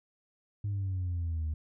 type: exponential sweep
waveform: sine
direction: down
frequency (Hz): 103.7 to 76.2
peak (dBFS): -28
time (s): 0.64-1.54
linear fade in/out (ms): 5
effects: tanh soft clip ceiling -28 dBFS